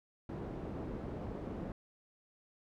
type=low-pass noise; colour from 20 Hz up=white; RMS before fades=-42 dBFS; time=0.29-1.72 s; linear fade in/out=2 ms; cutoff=370 Hz; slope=12 dB/octave; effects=none